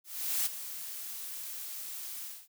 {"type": "noise with ADSR envelope", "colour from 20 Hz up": "blue", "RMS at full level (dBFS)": -29, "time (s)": [0.04, 2.48], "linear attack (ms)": 420, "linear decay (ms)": 16, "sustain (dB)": -12, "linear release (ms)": 240, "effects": []}